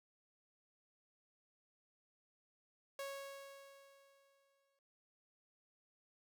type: tone with exponential decay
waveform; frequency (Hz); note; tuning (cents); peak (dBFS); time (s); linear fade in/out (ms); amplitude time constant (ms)
sawtooth; 552; C#5; -7; -38; 2.99-4.79; 2; 390
effects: none